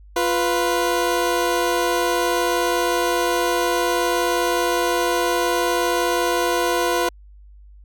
20% pulse tone pair together, 349.2 / 494.1 Hz, F4 / B4, 0 / +1 cents, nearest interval tritone, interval 601 cents, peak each -16 dBFS, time 0.16-7.09 s, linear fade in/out 5 ms, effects added 50 Hz sine -42 dBFS peak until 7.84 s

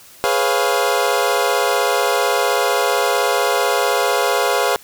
25% pulse chord, C# dominant seventh, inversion second, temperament equal with one note detuned, 415.3 / 493.9 / 549.6 / 698.5 Hz, G#4 / B4 / C#5 / E#5, 0 / 0 / -15 / 0 cents, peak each -17 dBFS, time 0.24-4.76 s, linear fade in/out 0 ms, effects white hiss -44 dBFS RMS until 4.83 s

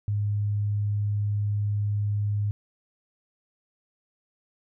sine tone, 103.3 Hz, G#2, 9 cents flat, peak -23 dBFS, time 0.08-2.51 s, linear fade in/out 0 ms, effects none

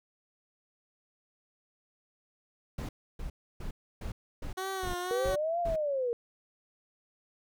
brown noise bursts, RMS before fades -37 dBFS, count 8, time 2.78-5.76 s, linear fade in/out 5 ms, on 110 ms, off 300 ms
15% pulse tone with vibrato, 370 Hz, F#4, in tune, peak -27 dBFS, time 4.57-5.36 s, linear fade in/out 10 ms, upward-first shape sine, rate 1.9 Hz, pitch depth 73 cents each way
sine linear two-way sweep, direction up then down, 462.7 to 703 to 462.7 Hz, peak -28 dBFS, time 5.11-6.13 s, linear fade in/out 0 ms, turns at 5.6 s
effects none

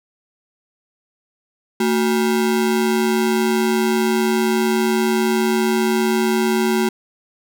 square ring-modulated tone, 296.4 Hz, D4, 16 cents sharp, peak -13 dBFS, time 1.8-6.89 s, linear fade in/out 5 ms, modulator 72.5 Hz, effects none

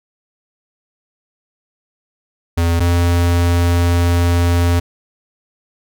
square tone pair in turn, 84.6 / 86.58 Hz, E2 / F2, +45 / -14 cents, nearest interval unison, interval 41 cents, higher second, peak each -13 / -12 dBFS, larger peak second, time 2.57-2.8 / 2.8-4.8 s, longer second, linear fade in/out 10 ms, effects none

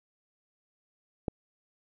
click, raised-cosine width 2 ms, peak -16 dBFS, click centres 1.282 s, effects none

